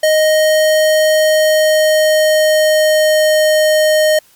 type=tone with pitch glide; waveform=square; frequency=622 to 618.1 Hz; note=D#5 to D#5; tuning=-1 to -12 cents; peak=-9 dBFS; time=0.03-4.19 s; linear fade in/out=5 ms; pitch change=-11 cents; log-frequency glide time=1.2-3.37 s; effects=white hiss -49 dBFS RMS until 4.35 s + MP3 96 kbps